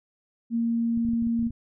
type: tone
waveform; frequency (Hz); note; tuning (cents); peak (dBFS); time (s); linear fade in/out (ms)
sine; 231.8; A#3; -10; -22; 0.5-1.51; 50
type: clicks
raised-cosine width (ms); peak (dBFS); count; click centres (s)
5; -27; 10; 0.975 / 1.051 / 1.088 / 1.135 / 1.224 / 1.27 / 1.393 / 1.427 / 1.468 / 1.505
effects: none